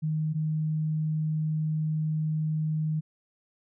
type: tone pair in turn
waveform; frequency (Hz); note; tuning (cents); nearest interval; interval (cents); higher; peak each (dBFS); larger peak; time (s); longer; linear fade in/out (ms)
sine; 155.56 / 155.56; D#3 / D#3; 0 / 0; unison; 0; neither; -25; neither; 0.02-0.34 / 0.34-3.01; second; 20
effects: none